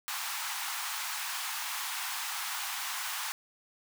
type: high-pass noise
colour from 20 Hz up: pink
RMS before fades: -36 dBFS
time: 0.08-3.32 s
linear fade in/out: 0 ms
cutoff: 830 Hz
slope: 48 dB/octave
effects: none